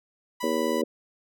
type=tone; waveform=sawtooth; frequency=987.8 Hz; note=B5; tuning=in tune; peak=-28 dBFS; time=0.4-0.82 s; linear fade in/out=10 ms
type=harmonic tone; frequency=79.5 Hz; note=D#2; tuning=38 cents sharp; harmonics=3 / 4 / 5 / 6 / 7; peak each=-30 / -30 / -30 / -30 / -30 dBFS; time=0.43-0.84 s; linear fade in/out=5 ms
effects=none